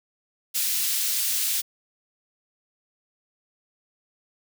white high-pass noise, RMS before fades -25 dBFS, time 0.54-1.62 s, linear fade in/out 20 ms, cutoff 2900 Hz, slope 12 dB/octave, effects none

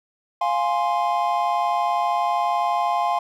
triangle chord, F minor, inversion none, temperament equal, 698.5 / 830.6 / 1046.5 Hz, F5 / Ab5 / C6, 0 / 0 / 0 cents, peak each -21 / -22 / -22 dBFS, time 0.41-3.19 s, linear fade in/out 5 ms, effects none

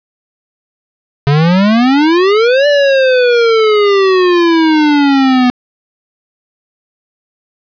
square exponential two-way sweep, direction up then down, 138.1 to 587.3 to 246 Hz, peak -7 dBFS, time 1.27-5.5 s, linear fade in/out 0 ms, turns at 2.67 s, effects resampled to 11025 Hz + 7-bit

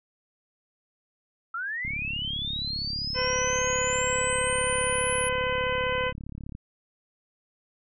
sine linear sweep, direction up, 1310 to 10500 Hz, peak -29 dBFS, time 1.54-5.29 s, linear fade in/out 5 ms
click train, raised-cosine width 5 ms, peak -26 dBFS, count 166, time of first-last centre 1.85-6.551 s, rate 35.1 Hz
harmonic tone, 507 Hz, B4, 45 cents sharp, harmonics 1 / 2 / 3 / 4 / 5 / 6, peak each -28 / -31 / -33 / -34 / -35 / -36 dBFS, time 3.14-6.13 s, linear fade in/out 50 ms
effects none

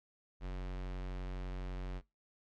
square tone, 45.96 Hz, F#1, 11 cents flat, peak -39 dBFS, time 0.4-2.02 s, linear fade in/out 50 ms, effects noise-tail reverb RT60 0.2 s tail -20 dB re dry + low-pass 4000 Hz 12 dB/octave

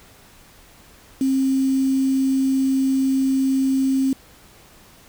sine tone with quantisation, 266.8 Hz, C4, 34 cents sharp, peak -16 dBFS, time 1.21-4.13 s, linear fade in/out 2 ms, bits 6, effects pink hiss -49 dBFS RMS until 5.08 s

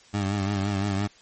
20% pulse tone with vibrato, 99.7 Hz, G2, 30 cents sharp, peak -19 dBFS, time 0.13-1.08 s, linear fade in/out 20 ms, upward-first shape triangle, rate 5.8 Hz, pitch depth 74 cents each way, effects white hiss -54 dBFS RMS until 1.21 s + MP3 32 kbps

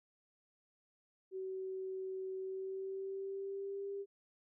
sine tone with pitch glide, 378.5 to 398 Hz, F#4 to G4, +39 to +26 cents, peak -39 dBFS, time 1.31-4.06 s, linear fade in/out 50 ms, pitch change +87 cents, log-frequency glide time 2.37-3.91 s, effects none

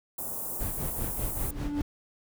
white band-stop noise, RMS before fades -35 dBFS, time 0.18-1.51 s, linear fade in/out 5 ms, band 980 to 9000 Hz, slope 24 dB/octave
brown noise with tremolo, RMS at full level -31 dBFS, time 0.6-1.82 s, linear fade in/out 5 ms, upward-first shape sine, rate 5.1 Hz, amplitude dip 75%
triangle tone with exponential growth, 291.1 Hz, D4, 15 cents flat, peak -23 dBFS, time 1.21-1.81 s, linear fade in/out 0 ms, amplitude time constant 130 ms
effects none

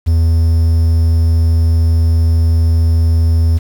triangle tone with quantisation, 82.41 Hz, E2, in tune, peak -6 dBFS, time 0.06-3.59 s, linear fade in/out 20 ms, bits 6, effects none

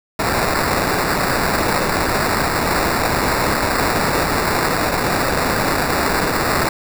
violet noise with sample-and-hold, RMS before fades -18 dBFS, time 0.19-6.69 s, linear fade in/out 2 ms, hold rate 3150 Hz, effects none

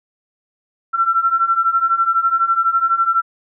sine beating tone pair, 1343 / 1355 Hz, E6 / E6, +32 / +47 cents, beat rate 12 Hz, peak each -18 / -15 dBFS, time 0.93-3.22 s, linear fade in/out 20 ms, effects none

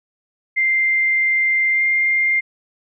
sine tone with pitch glide, 2093 to 2108 Hz, C7 to C7, 0 to +12 cents, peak -14 dBFS, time 0.56-2.41 s, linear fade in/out 20 ms, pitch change +12 cents, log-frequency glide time 1.72-1.82 s, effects none

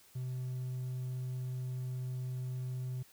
triangle tone, 127.4 Hz, C3, 46 cents flat, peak -33 dBFS, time 0.15-3.03 s, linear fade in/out 10 ms, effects tanh soft clip ceiling -29 dBFS + white hiss -62 dBFS RMS until 3.12 s

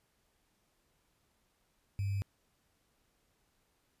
sine tone with sample-and-hold, 99 Hz, G2, 18 cents sharp, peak -31 dBFS, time 1.99-2.22 s, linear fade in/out 0 ms, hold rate 2450 Hz, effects pink hiss -75 dBFS RMS until 4 s + resampled to 32000 Hz

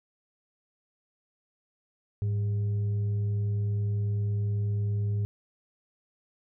sine tone with frequency modulation, 104.1 Hz, G#2, 5 cents sharp, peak -25 dBFS, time 2.22-5.25 s, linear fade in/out 0 ms, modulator 298 Hz, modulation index 0.21, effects none

